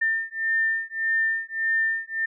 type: beating tone pair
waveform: sine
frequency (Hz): 1800 / 1801.7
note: A6 / A6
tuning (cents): +39 / +41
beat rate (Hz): 1.7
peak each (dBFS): -25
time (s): 0.01-2.26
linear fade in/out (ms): 10
effects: none